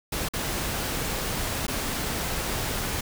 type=noise with dropouts; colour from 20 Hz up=pink; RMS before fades=-29 dBFS; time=0.12-3.01 s; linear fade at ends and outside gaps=5 ms; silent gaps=0.287-0.335 / 1.668-1.68 s; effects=none